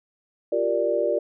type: chord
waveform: sine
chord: G minor seventh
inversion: third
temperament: equal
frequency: 349.2 / 392 / 466.2 / 587.3 Hz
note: F4 / G4 / Bb4 / D5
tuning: 0 / 0 / 0 / 0 cents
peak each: -28 / -28 / -26 / -23 dBFS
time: 0.52-1.19 s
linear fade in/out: 5 ms
effects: none